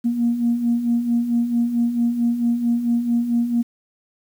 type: beating tone pair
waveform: sine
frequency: 233.1 / 237.6 Hz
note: A#3 / A#3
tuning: 0 / +33 cents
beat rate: 4.5 Hz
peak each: -24 / -17 dBFS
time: 0.04-3.63 s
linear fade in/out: 20 ms
effects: tanh soft clip ceiling -10 dBFS + 8-bit